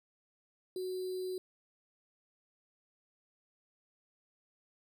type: tone with sample-and-hold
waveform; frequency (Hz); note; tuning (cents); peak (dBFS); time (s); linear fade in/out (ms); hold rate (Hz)
sine; 370; F#4; 0; -35; 0.76-1.38; 2; 4410
effects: none